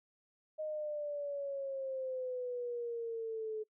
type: exponential sweep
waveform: sine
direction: down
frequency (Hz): 622.3 to 430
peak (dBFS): -36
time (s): 0.58-3.64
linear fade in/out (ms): 20
effects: noise-tail reverb RT60 0.1 s tail -24 dB re dry